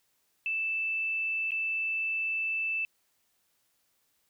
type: tone with dropouts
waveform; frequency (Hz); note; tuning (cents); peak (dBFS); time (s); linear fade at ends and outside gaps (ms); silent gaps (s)
sine; 2642; E7; +3; -28; 0.46-2.85; 1; 1.508-1.518
effects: white hiss -73 dBFS RMS until 4.29 s